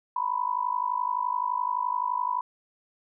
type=tone with amplitude modulation; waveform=sine; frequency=987.8 Hz; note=B5; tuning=in tune; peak=-21 dBFS; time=0.16-2.41 s; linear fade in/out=5 ms; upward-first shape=sine; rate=51.7 Hz; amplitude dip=90%; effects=none